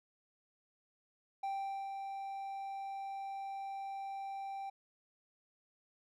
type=tone with ADSR envelope; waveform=triangle; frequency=784 Hz; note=G5; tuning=in tune; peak=-33 dBFS; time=1.43-4.7 s; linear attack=7 ms; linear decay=450 ms; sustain=-5 dB; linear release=8 ms; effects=none